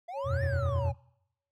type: exponential two-way sweep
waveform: triangle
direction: up then down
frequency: 666 to 1834 to 799 Hz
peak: -35 dBFS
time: 0.08-0.92 s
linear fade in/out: 10 ms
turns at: 0.43 s
type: tone with pitch glide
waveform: sine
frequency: 552 to 559.7 Hz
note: C#5 to C#5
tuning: -7 to +17 cents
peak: -32 dBFS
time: 0.13-0.93 s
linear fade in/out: 50 ms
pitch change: +24 cents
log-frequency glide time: 0.42-0.6 s
type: chord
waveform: sine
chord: E suspended second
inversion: none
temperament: equal with one note detuned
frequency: 83.03 / 92.5 / 123.47 Hz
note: E2 / F#2 / B2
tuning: +13 / 0 / 0 cents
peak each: -31 dBFS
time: 0.24-0.95 s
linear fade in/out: 50 ms
effects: noise-tail reverb RT60 0.8 s tail -24 dB re dry + tanh soft clip ceiling -20 dBFS